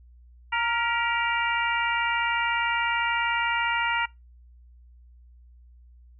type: harmonic tone with a mistuned harmonic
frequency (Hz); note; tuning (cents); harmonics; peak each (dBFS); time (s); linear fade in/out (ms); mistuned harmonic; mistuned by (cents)
466.2; A#4; 0; 2 / 3 / 4 / 5 / 6; -27 / -29 / -30 / -31 / -32; 0.52-4.06; 10; 4; +51
effects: noise-tail reverb RT60 0.2 s tail -24 dB re dry + added 60 Hz sine -49 dBFS peak until 6.19 s